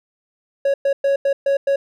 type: tone bursts at uneven times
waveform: triangle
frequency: 554.4 Hz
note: C#5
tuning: in tune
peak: -12 dBFS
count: 6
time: 0.65-0.74 / 0.85-0.93 / 1.04-1.16 / 1.25-1.33 / 1.46-1.57 / 1.67-1.76 s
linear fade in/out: 5 ms
effects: none